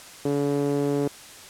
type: tone with band-pass filter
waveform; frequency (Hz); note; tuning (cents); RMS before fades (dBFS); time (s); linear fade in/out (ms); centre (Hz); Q
sawtooth; 142.8; D3; -48; -24; 0.25-1.08; 5; 380; 2.5
effects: white hiss -44 dBFS RMS until 1.49 s + low-pass 10000 Hz 12 dB/octave